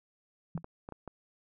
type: tone with exponential decay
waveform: sine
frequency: 164.81 Hz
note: E3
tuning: in tune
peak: -28 dBFS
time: 0.55-0.63 s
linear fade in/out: 5 ms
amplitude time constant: 16 ms
type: clicks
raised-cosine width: 1 ms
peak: -28 dBFS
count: 5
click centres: 0.577 / 0.644 / 0.889 / 0.923 / 1.077 s
effects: none